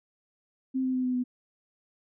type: tone with pitch steps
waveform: sine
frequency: 261.6 / 258.4 / 255.3 / 252.3 / 249.2 Hz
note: C4 / C4 / C4 / B3 / B3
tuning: 0 / -21 / -42 / +37 / +16 cents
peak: -25 dBFS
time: 0.74-1.24 s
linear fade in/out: 20 ms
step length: 100 ms
effects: none